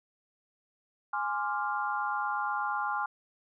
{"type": "chord", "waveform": "sine", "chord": "D half-diminished seventh", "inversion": "second", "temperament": "equal", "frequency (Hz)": [830.6, 1046.5, 1174.7, 1396.9], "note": ["Ab5", "C6", "D6", "F6"], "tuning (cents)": [0, 0, 0, 0], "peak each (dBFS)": [-33, -35, -37, -34], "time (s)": [1.13, 3.06], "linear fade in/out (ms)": 5, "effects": []}